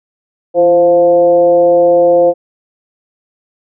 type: tone with frequency modulation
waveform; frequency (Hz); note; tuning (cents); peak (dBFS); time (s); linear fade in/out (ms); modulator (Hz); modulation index
sine; 522; C5; -4; -5; 0.54-2.34; 50; 180; 0.67
effects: none